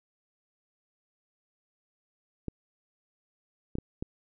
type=clicks; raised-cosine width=3 ms; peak=-20 dBFS; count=4; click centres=2.483 / 3.754 / 3.785 / 4.025 s; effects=none